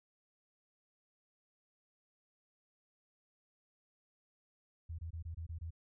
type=tone bursts; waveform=sine; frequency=82.41 Hz; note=E2; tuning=in tune; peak=-40 dBFS; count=7; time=4.89-5.707 s; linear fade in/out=10 ms; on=97 ms; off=23 ms; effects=none